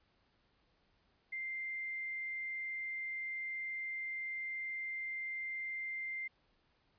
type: tone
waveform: sine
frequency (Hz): 2093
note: C7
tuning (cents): 0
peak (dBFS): -38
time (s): 1.32-6.28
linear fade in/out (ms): 10
effects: pink hiss -74 dBFS RMS until 6.98 s + resampled to 11025 Hz